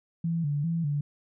sine tone with vibrato, 155.56 Hz, D#3, in tune, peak -25 dBFS, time 0.24-1.01 s, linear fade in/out 5 ms, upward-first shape square, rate 2.5 Hz, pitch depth 120 cents each way, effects none

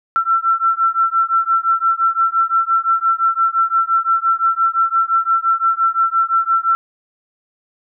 sine beating tone pair, 1342 / 1347.8 Hz, E6 / E6, +31 / +38 cents, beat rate 5.8 Hz, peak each -16 dBFS, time 0.16-6.75 s, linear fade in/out 0 ms, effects none

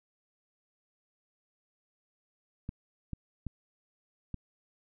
clicks, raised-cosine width 5 ms, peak -24 dBFS, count 4, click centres 2.691 / 3.133 / 3.467 / 4.343 s, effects none

